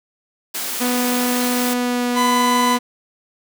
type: high-pass noise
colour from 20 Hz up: white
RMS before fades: -25 dBFS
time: 0.54-1.74 s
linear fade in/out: 10 ms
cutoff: 180 Hz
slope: 96 dB/octave
type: tone with pitch glide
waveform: sawtooth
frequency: 246.9 to 243.5 Hz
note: B3 to B3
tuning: 0 to -24 cents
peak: -14 dBFS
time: 0.8-2.79 s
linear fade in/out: 20 ms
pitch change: -24 cents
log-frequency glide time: 1.64-2.22 s
type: tone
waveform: 40% pulse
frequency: 1000 Hz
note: B5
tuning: 21 cents sharp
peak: -15 dBFS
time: 2.14-2.79 s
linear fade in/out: 50 ms
effects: none